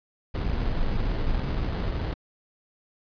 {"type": "noise with sample-and-hold", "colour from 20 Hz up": "brown", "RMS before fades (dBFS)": -26, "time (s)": [0.34, 2.14], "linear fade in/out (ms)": 10, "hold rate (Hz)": 2450, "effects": ["resampled to 11025 Hz"]}